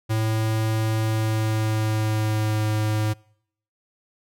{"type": "tone with pitch glide", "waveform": "square", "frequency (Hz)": [110.2, 107.56], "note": ["A2", "A2"], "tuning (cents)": [3, -39], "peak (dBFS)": -21, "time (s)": [0.09, 3.14], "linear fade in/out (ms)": 20, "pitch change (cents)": -42, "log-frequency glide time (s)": [1.02, 2.66], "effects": ["noise-tail reverb RT60 0.7 s tail -26 dB re dry"]}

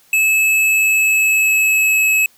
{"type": "tone with pitch glide", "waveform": "square", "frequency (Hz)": [2600, 2579], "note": ["E7", "E7"], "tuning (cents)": [-24, -39], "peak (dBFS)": -12, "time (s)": [0.13, 2.26], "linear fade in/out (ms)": 2, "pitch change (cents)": -15, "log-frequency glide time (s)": [0.67, 2.1], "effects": ["white hiss -52 dBFS RMS until 2.37 s"]}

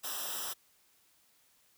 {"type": "noise with comb filter", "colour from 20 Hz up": "white", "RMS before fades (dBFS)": -38, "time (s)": [0.03, 0.54], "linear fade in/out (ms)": 20, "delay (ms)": 0.45, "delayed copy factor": -0.9, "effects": ["white hiss -68 dBFS RMS until 1.77 s"]}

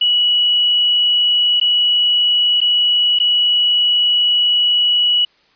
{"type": "tone with dropouts", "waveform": "sine", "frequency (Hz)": 2932, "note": "F#7", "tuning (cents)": -16, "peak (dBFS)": -11, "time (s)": [0.01, 5.25], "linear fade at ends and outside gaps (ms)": 5, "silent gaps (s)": [[1.6, 1.612], [2.605, 2.614], [3.189, 3.199]], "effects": ["white hiss -55 dBFS RMS until 5.55 s", "resampled to 11025 Hz"]}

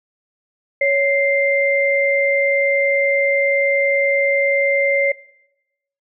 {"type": "tone pair together", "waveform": "sine", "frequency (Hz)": [556, 2093], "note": ["C#5", "C7"], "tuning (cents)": [5, 0], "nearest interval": "octave + major seventh", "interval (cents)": 2295, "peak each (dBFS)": -16, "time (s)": [0.81, 5.12], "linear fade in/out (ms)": 5, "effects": ["noise-tail reverb RT60 0.9 s tail -22 dB re dry"]}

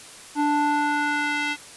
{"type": "tone with band-pass filter sweep", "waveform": "square", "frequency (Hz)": 293.7, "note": "D4", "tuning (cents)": 0, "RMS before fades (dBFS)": -23, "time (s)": [0.35, 1.57], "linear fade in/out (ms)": 50, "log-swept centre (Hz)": [650, 2500], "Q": 1.6, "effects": ["white hiss -43 dBFS RMS until 1.76 s", "resampled to 24000 Hz"]}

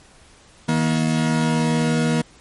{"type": "tone pair together", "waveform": "40% pulse", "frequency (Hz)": [158.91, 238.1], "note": ["D#3", "A#3"], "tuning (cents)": [37, 37], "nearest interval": "perfect fifth", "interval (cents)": 700, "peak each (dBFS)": -19, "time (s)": [0.68, 2.22], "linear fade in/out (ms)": 10, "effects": ["pink hiss -50 dBFS RMS until 2.4 s", "MP3 48 kbps"]}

